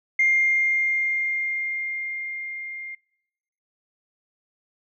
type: tone with level ramp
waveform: sine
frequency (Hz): 2113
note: C7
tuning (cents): +16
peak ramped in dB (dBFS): -15 to -33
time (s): 0.19-2.95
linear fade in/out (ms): 5
effects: noise-tail reverb RT60 0.9 s tail -25 dB re dry + tanh soft clip ceiling -11 dBFS